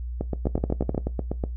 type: two click trains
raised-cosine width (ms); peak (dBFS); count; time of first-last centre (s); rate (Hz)
2; -13 / -10; 11 / 7; 0.21-1.439 / 0.47-0.978; 8.14 / 11.8
effects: noise-tail reverb RT60 0.2 s tail -19 dB re dry + added 60 Hz sine -29 dBFS peak until 1.56 s